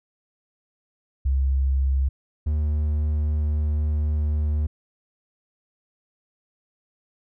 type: tone pair in turn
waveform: sine / triangle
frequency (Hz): 67.1 / 75.32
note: C2 / D2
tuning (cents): +44 / +44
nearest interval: major second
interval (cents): 200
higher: second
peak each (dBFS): -18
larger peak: neither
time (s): 1.25-2.09 / 2.46-4.67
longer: second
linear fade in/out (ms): 10
effects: none